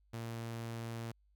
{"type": "tone", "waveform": "sawtooth", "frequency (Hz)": 115.3, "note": "A#2", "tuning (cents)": -19, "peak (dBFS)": -36, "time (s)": [0.13, 1.12], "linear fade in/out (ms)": 10, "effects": ["added 50 Hz sine -67 dBFS peak until 1.35 s"]}